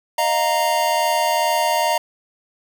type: chord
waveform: square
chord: Eb suspended second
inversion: none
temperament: equal with one note detuned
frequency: 616.2 / 698.5 / 932.3 Hz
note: Eb5 / F5 / Bb5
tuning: -17 / 0 / 0 cents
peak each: -23 / -23 / -20 dBFS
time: 0.18-1.98 s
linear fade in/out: 5 ms
effects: none